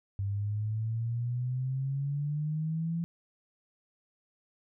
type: exponential sweep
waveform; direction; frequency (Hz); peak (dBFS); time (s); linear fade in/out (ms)
sine; up; 98 to 169.9; -29; 0.19-3.04; 0
effects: none